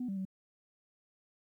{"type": "tone with pitch steps", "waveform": "sine", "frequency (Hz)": [248.8, 195, 189.8], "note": ["B3", "G3", "F#3"], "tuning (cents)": [13, -9, 44], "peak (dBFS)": -33, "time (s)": [0, 0.252], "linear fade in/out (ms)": 5, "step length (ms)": 84, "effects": ["tanh soft clip ceiling -30 dBFS", "12-bit"]}